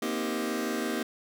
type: chord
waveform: sawtooth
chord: C minor seventh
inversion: third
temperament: just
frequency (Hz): 235.5 / 261.6 / 314 / 392.4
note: Bb3 / C4 / Eb4 / G4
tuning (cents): +18 / 0 / +16 / +2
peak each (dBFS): -29 / -32 / -30 / -31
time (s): 0.02-1.03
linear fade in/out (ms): 5
effects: none